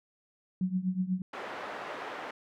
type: tone with tremolo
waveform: sine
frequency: 185 Hz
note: F#3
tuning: in tune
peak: -24 dBFS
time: 0.61-1.22 s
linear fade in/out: 2 ms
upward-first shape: triangle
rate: 8.2 Hz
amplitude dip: 90%
type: band-pass noise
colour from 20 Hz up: pink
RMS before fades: -40 dBFS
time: 1.33-2.31 s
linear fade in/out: 5 ms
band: 520 to 1700 Hz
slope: 12 dB/octave
effects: none